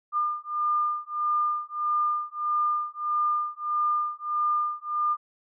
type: beating tone pair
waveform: sine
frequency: 1204 / 1205.6 Hz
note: D6 / D6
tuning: +43 / +45 cents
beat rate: 1.6 Hz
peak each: -27 dBFS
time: 0.12-5.17 s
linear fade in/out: 50 ms
effects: none